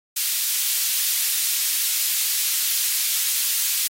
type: high-pass noise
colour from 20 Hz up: white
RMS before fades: -22 dBFS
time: 0.16-3.88 s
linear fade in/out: 10 ms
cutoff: 2800 Hz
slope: 12 dB/octave
effects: AAC 48 kbps